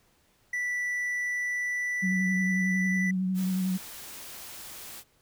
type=tone with pitch glide; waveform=triangle; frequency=1967 to 1978.4 Hz; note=B6 to B6; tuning=-7 to +3 cents; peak=-26 dBFS; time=0.53-3.11 s; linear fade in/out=5 ms; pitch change=+10 cents; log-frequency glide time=1.1-2.98 s
type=tone with vibrato; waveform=sine; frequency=186.3 Hz; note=F#3; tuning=12 cents sharp; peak=-25 dBFS; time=2.02-3.78 s; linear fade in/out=20 ms; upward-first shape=sine; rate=11 Hz; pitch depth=26 cents each way
type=noise; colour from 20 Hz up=white; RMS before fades=-43 dBFS; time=3.34-5.04 s; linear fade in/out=50 ms
effects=pink hiss -66 dBFS RMS until 5.21 s